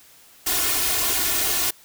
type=noise with comb filter; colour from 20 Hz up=white; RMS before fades=-22 dBFS; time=0.46-1.71 s; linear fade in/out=10 ms; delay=2.8 ms; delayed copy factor=+0.95; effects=white hiss -51 dBFS RMS until 1.84 s